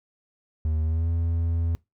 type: tone with pitch glide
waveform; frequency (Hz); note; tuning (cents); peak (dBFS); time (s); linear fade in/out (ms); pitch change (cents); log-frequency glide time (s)
triangle; 78.4 to 83.54; D#2 to E2; +14 to +24; -20; 0.65-1.75; 0; +110; 0.81-1.09
effects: noise-tail reverb RT60 0.2 s tail -23 dB re dry